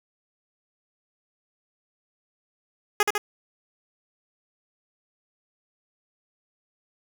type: tone with echo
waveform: 10% pulse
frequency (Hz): 415.3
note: G#4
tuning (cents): 0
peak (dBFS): -9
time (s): 3-3.03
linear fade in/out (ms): 2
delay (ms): 75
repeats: 2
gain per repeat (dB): -3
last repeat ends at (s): 3.18
effects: none